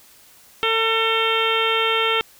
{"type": "harmonic tone with a mistuned harmonic", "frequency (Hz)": 450, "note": "A4", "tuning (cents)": 39, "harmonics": [1, 2, 3, 4, 5, 6, 7, 8], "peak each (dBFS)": [-23, -28, -23, -31, -26, -25, -24, -31], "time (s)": [0.63, 2.21], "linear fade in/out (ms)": 0, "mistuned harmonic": 5, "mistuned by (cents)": -30, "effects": ["white hiss -50 dBFS RMS until 2.39 s"]}